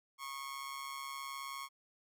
sawtooth tone with amplitude modulation, 1094 Hz, C#6, 23 cents flat, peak -35 dBFS, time 0.18-1.69 s, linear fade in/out 50 ms, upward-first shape sine, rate 139 Hz, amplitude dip 65%, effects none

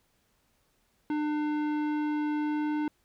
sine tone with tanh clipping, 300.1 Hz, D4, 38 cents sharp, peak -29 dBFS, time 1.1-2.88 s, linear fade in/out 2 ms, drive 15 dB, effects pink hiss -71 dBFS RMS until 3.04 s

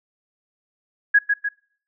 sine tone with echo, 1661.2 Hz, G#6, in tune, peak -10 dBFS, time 1.14-1.19 s, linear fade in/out 10 ms, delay 150 ms, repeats 2, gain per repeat -5 dB, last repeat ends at 1.49 s, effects noise-tail reverb RT60 0.6 s tail -25 dB re dry

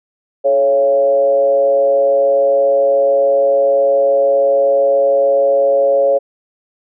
sine tone with frequency modulation, 554.4 Hz, C#5, in tune, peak -9 dBFS, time 0.44-6.19 s, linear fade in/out 20 ms, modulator 127 Hz, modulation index 0.6, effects none

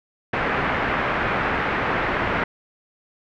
white low-pass noise, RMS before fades -23 dBFS, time 0.33-2.44 s, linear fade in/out 5 ms, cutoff 2000 Hz, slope 24 dB/octave, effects none

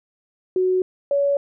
sine tone pair in turn, 370 / 564.6 Hz, F#4 / C#5, 0 / +32 cents, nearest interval perfect fifth, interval 732 cents, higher second, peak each -16 dBFS, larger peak neither, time 0.56-0.82 / 1.11-1.37 s, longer neither, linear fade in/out 2 ms, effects none

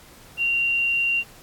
sine tone, 2764 Hz, F7, 19 cents flat, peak -19 dBFS, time 0.37-1.24 s, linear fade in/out 50 ms, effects pink hiss -48 dBFS RMS until 1.42 s + AAC 64 kbps

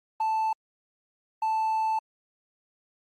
triangle tone bursts at uneven times, 880 Hz, A5, in tune, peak -21 dBFS, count 2, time 0.2-0.53 / 1.42-1.99 s, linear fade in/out 5 ms, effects tanh soft clip ceiling -17 dBFS + Opus 24 kbps

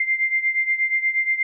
sine beating tone pair, 2093 / 2101.4 Hz, C7 / C7, 0 / +7 cents, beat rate 8.4 Hz, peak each -20 / -24 dBFS, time 0-1.43 s, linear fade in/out 5 ms, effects none

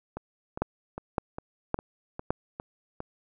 two click trains, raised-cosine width 1 ms, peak -21 / -11 dBFS, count 8 / 4, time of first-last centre 0.17-3.004 / 0.62-2.305 s, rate 2.47 / 1.78 Hz, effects none

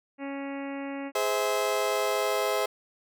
harmonic tone, 277.2 Hz, C#4, in tune, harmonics 1 / 2 / 3 / 4 / 5 / 6 / 7 / 8 / 9 / 10, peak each -34 / -39 / -43 / -48 / -50 / -51 / -47 / -48 / -51 / -52 dBFS, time 0.18-1.12 s, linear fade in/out 50 ms
30% pulse chord, Ab augmented, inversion none, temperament just, 415.3 / 519.1 / 648.9 Hz, Ab4 / C5 / E5, 0 / -14 / -27 cents, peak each -27 dBFS, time 1.15-2.66 s, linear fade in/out 5 ms
effects none

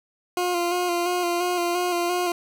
20% pulse tone with vibrato, 352.1 Hz, F4, 14 cents sharp, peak -17 dBFS, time 0.37-2.32 s, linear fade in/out 2 ms, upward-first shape square, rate 2.9 Hz, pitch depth 26 cents each way, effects none

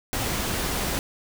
pink noise, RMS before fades -27 dBFS, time 0.13-0.99 s, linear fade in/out 0 ms, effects none

